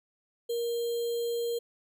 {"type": "tone with sample-and-hold", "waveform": "sine", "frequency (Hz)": 469.5, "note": "A#4", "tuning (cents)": 12, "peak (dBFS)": -28, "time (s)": [0.49, 1.59], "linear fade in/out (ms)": 10, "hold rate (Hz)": 3675, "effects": []}